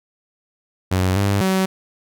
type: tone with pitch steps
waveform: sawtooth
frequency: 92.9 / 100.1 / 189.3 Hz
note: F#2 / G2 / F#3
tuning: +7 / +37 / +40 cents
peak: -12 dBFS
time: 0.91-1.66 s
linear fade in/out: 10 ms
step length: 250 ms
effects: none